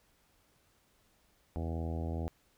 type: harmonic tone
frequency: 82 Hz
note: E2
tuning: 9 cents flat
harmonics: 1 / 2 / 3 / 4 / 5 / 6 / 7 / 8 / 9 / 10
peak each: -35 / -42 / -43 / -45 / -49 / -48 / -51 / -50 / -50 / -55 dBFS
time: 1.56-2.28 s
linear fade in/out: 0 ms
effects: pink hiss -70 dBFS RMS until 2.57 s